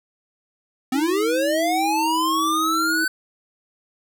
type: linear sweep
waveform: square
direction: up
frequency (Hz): 250 to 1529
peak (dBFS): -20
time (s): 0.92-3.08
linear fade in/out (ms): 5
type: tone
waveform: sine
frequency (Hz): 321.3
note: E4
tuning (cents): -44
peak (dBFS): -24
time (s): 0.94-3.05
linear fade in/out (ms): 10
effects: none